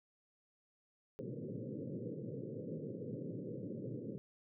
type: band-pass noise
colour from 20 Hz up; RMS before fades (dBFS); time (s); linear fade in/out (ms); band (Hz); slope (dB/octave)
pink; -44; 1.19-4.18; 0; 110 to 540; 96
effects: none